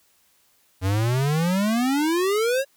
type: exponential sweep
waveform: square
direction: up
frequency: 91.2 to 560 Hz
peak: -20 dBFS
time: 0.81-2.65 s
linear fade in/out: 50 ms
effects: white hiss -62 dBFS RMS until 2.76 s